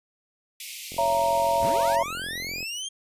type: high-pass noise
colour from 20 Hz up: pink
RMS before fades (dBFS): -38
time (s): 0.6-1.96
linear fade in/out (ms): 2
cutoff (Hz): 2100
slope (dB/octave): 96
type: click train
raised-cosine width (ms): 2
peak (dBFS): -28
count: 76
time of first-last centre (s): 0.92-2.628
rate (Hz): 43.9
type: chord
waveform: sine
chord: A# diminished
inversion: first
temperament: just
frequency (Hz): 559.4 / 671.3 / 932.3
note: C#5 / E5 / A#5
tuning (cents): +16 / +31 / 0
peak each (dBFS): -27 / -24 / -23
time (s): 0.98-2.03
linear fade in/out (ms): 5
type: linear sweep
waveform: 25% pulse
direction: up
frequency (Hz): 32.53 to 3236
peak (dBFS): -27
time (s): 1.61-2.89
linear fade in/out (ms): 10
effects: resampled to 32000 Hz